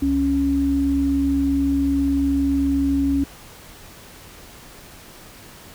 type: tone pair together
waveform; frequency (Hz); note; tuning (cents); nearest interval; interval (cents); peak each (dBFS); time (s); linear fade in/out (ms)
sine; 69.1 / 277.2; C#2 / C#4; -5 / 0; 2 octaves; 2405; -25 / -17; 0.02-3.24; 5
effects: pink hiss -43 dBFS RMS until 5.74 s